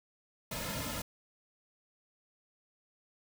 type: noise with comb filter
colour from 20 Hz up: pink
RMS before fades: -38 dBFS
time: 0.51-1.02 s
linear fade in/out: 5 ms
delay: 2.6 ms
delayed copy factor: -1
effects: none